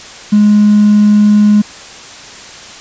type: tone with hard clipping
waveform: triangle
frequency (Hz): 208.8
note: G#3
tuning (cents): +10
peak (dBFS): -4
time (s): 0.32-1.62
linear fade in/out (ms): 10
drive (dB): 3
effects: white hiss -31 dBFS RMS until 2.8 s + resampled to 16000 Hz